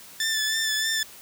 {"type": "tone with vibrato", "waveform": "15% pulse", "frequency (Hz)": 1760, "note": "A6", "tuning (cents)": 0, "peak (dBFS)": -17, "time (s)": [0.2, 1.03], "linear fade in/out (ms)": 2, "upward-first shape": "sine", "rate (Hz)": 3.2, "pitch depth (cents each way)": 30, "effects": ["white hiss -46 dBFS RMS until 1.21 s"]}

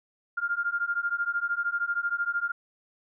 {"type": "beating tone pair", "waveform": "sine", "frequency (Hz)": [1396.9, 1409.9], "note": ["F6", "F6"], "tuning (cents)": [0, 16], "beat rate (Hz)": 13, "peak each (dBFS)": -29, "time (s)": [0.37, 2.52], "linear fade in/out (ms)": 10, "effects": []}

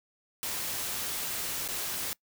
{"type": "noise with dropouts", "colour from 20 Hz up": "white", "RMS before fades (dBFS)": -34, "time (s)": [0.43, 2.13], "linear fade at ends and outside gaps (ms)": 0, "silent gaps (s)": [1.678, 1.687], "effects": ["noise-tail reverb RT60 0.1 s tail -23 dB re dry"]}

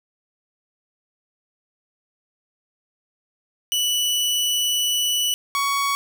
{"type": "tone pair in turn", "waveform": "sawtooth", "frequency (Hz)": [2961, 1119.4], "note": ["F#7", "C#6"], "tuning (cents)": [1, 17], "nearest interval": "octave + perfect fourth", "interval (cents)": 1684, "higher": "first", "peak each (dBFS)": -16, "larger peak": "neither", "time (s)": [[3.72, 5.34], [5.55, 5.95]], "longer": "first", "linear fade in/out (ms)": 0, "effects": []}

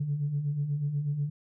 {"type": "beating tone pair", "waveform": "sine", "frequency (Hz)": [138.59, 146.79], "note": ["C#3", "D3"], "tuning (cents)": [0, 0], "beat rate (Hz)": 8.2, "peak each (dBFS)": [-35, -27], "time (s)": [0, 1.3], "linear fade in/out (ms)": 10, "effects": ["tanh soft clip ceiling -21 dBFS"]}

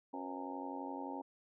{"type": "harmonic tone with a mistuned harmonic", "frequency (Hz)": 91.6, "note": "F#2", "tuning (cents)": -17, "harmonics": [3, 4, 5, 6, 7, 8, 9, 10], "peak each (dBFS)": [-44, -51, -52, -52, -54, -55, -47, -47], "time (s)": [0.13, 1.22], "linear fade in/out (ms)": 10, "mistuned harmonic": 5, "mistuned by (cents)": 110, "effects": []}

